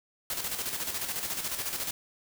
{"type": "noise with tremolo", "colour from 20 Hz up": "white", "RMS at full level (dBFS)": -32, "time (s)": [0.3, 1.91], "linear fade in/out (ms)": 2, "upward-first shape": "square", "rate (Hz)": 14, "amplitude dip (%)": 50, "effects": []}